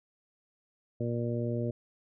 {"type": "harmonic tone", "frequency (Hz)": 118.6, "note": "A#2", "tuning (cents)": 30, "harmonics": [1, 2, 3, 4, 5], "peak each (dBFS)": [-32, -35, -37, -38, -39], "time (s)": [1, 1.71], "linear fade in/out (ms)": 5, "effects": []}